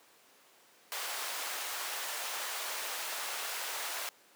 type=high-pass noise; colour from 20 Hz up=pink; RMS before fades=-38 dBFS; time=0.92-4.09 s; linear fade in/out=0 ms; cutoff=750 Hz; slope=12 dB/octave; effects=pink hiss -61 dBFS RMS until 4.35 s + high-pass 400 Hz 12 dB/octave